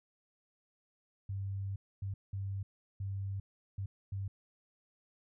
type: tone bursts at uneven times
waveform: sine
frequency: 98 Hz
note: G2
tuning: in tune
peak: -35 dBFS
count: 6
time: 1.29-1.76 / 2.02-2.14 / 2.33-2.63 / 3-3.4 / 3.78-3.86 / 4.12-4.28 s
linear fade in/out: 5 ms
effects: none